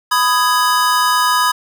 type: chord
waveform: square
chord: G# minor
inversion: first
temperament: just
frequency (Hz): 996.7 / 1245.9 / 1661.2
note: B5 / D#6 / G#6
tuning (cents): +16 / +2 / 0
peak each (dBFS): -16 / -17 / -20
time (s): 0.11-1.52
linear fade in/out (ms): 10
effects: none